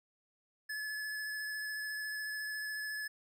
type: tone with vibrato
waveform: square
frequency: 1716 Hz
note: A6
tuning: 44 cents flat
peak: -38 dBFS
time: 0.69-3.08 s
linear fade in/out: 10 ms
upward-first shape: square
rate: 14 Hz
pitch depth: 9 cents each way
effects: none

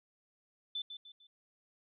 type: tone with echo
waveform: sine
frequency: 3520 Hz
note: A7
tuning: in tune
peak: -35 dBFS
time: 0.75-0.82 s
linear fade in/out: 5 ms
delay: 150 ms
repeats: 3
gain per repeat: -8 dB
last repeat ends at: 1.27 s
effects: none

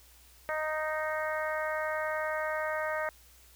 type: harmonic tone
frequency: 310.2 Hz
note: D#4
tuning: 5 cents flat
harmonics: 2 / 3 / 4 / 5 / 6 / 7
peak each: -33 / -39 / -38 / -38 / -38 / -44 dBFS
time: 0.49-3.09 s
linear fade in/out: 0 ms
effects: added 60 Hz sine -59 dBFS peak until 3.55 s + white hiss -59 dBFS RMS until 3.55 s

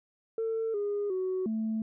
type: tone with pitch steps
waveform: sine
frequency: 449.2 / 409.4 / 372.9 / 220.5 Hz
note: A4 / G#4 / F#4 / A3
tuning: +36 / -25 / +14 / +4 cents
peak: -27 dBFS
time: 0.38-1.82 s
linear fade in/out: 2 ms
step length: 360 ms
effects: tanh soft clip ceiling -25 dBFS

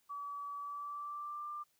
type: tone with pitch glide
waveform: sine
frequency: 1145 to 1189.5 Hz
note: D6 to D6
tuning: -44 to +22 cents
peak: -40 dBFS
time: 0.09-1.64 s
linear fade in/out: 20 ms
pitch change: +66 cents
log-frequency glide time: 0.58-1.5 s
effects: white hiss -75 dBFS RMS until 1.79 s

